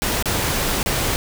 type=noise with dropouts; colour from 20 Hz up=pink; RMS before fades=-21 dBFS; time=0.02-1.16 s; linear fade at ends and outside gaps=0 ms; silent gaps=0.225-0.257 / 0.829-0.86 s; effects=none